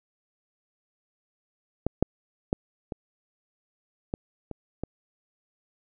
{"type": "clicks", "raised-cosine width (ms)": 2, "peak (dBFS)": [-11, -6, -10, -19, -15, -22, -17], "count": 7, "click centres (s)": [1.866, 2.026, 2.529, 2.922, 4.139, 4.513, 4.836], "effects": []}